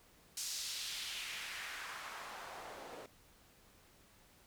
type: noise with band-pass filter sweep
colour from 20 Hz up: white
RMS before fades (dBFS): -45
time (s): 0.37-3.06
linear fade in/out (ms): 2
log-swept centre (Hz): 6100 to 480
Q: 1.5
effects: pink hiss -65 dBFS RMS until 4.46 s